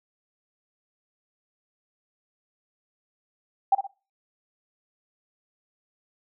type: tone with echo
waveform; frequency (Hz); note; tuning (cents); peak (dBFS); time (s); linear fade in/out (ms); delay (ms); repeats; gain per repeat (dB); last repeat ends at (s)
sine; 784; G5; 0; -14; 3.72-3.75; 5; 60; 2; -9; 3.87
effects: noise-tail reverb RT60 0.3 s tail -20 dB re dry